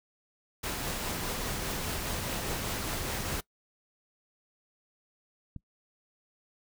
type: noise with tremolo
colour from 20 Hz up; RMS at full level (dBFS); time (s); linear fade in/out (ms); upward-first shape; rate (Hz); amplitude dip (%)
pink; -33; 0.63-3.41; 10; triangle; 4.9; 25
type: click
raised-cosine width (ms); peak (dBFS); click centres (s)
5; -28; 5.563
effects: noise-tail reverb RT60 0.1 s tail -22 dB re dry